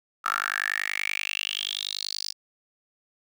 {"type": "tone with high-pass filter sweep", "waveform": "10% pulse", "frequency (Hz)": 50.4, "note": "G1", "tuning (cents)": 49, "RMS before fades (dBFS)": -30, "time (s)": [0.24, 2.33], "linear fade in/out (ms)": 20, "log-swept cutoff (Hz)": [1300, 5100], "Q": 7.9, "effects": []}